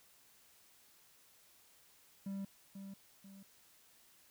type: tone with echo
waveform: triangle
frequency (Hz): 196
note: G3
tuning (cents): 0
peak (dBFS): -37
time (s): 2.26-2.45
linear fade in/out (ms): 5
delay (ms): 490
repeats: 2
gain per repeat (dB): -7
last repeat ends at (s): 3.43
effects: white hiss -66 dBFS RMS until 4.3 s